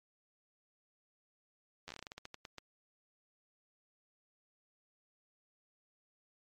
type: slowing click train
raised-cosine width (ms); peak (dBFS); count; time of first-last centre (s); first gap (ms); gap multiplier
0.2; -28; 15; 1.88-2.583; 11; 1.21
effects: MP3 64 kbps